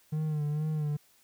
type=tone with vibrato; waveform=triangle; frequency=151.7 Hz; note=D#3; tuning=44 cents flat; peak=-26 dBFS; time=0.12-0.97 s; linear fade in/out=10 ms; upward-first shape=sine; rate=2.2 Hz; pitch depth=49 cents each way; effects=white hiss -64 dBFS RMS until 1.23 s